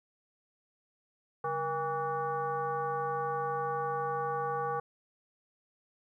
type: tone with frequency modulation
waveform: sine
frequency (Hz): 809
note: G#5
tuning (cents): -46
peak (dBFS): -30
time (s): 1.44-4.8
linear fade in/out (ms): 5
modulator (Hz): 334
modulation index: 1.4
effects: 12-bit